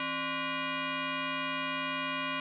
sine tone with frequency modulation, 698.5 Hz, F5, in tune, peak -31 dBFS, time 0-2.4 s, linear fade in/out 2 ms, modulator 432 Hz, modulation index 5.5, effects 12-bit

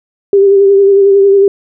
sine tone with vibrato, 395.7 Hz, G4, 16 cents sharp, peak -3 dBFS, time 0.33-1.48 s, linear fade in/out 2 ms, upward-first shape sine, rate 11 Hz, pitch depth 30 cents each way, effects none

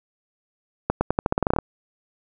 accelerating click train, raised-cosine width 1 ms, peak -5 dBFS, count 13, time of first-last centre 0.9-1.587 s, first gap 110 ms, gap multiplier 0.87, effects none

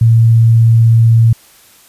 sine tone, 114.5 Hz, A#2, 31 cents flat, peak -4 dBFS, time 0.01-1.33 s, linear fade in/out 5 ms, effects white hiss -44 dBFS RMS until 1.88 s + resampled to 32000 Hz

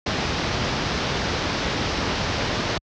pink low-pass noise, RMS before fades -24 dBFS, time 0.06-2.78 s, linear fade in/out 5 ms, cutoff 5800 Hz, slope 48 dB/octave, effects high-pass 60 Hz 12 dB/octave

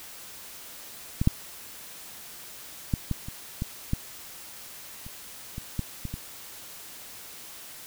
clicks, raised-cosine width 5 ms, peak -12 / -6 / -11 / -14 / -24 / -16 / -12 / -29 / -22 / -15 / -20 / -21 dBFS, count 12, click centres 1.215 / 1.274 / 2.938 / 3.113 / 3.285 / 3.621 / 3.934 / 5.065 / 5.581 / 5.793 / 6.053 / 6.14 s, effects white hiss -44 dBFS RMS until 7.86 s

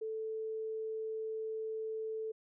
sine tone, 440 Hz, A4, in tune, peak -36 dBFS, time 0.01-2.32 s, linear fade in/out 10 ms, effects none

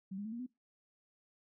sine tone with pitch steps, 190.8 / 204.5 / 219.2 / 234.9 / 251.8 Hz, G3 / G#3 / A3 / A#3 / B3, -47 / -26 / -6 / +13 / +34 cents, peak -39 dBFS, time 0.11-0.465 s, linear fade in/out 10 ms, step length 71 ms, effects noise-tail reverb RT60 0.2 s tail -19 dB re dry

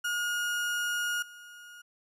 35% pulse tone with level steps, 1434 Hz, F6, 45 cents sharp, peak -27 / -45 dBFS, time 0.04-1.82 s, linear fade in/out 10 ms, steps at 1.22 s, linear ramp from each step 5 ms, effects resampled to 32000 Hz

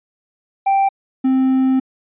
triangle tone pair in turn, 784 / 262.1 Hz, G5 / C4, 0 / +3 cents, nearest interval octave + perfect fifth, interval 1897 cents, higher first, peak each -10 dBFS, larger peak neither, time 0.66-0.89 / 1.24-1.8 s, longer second, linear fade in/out 10 ms, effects resampled to 8000 Hz

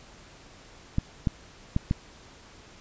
clicks, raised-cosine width 5 ms, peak -11 dBFS, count 4, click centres 0.984 / 1.272 / 1.764 / 1.911 s, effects pink hiss -51 dBFS RMS until 2.8 s + resampled to 16000 Hz

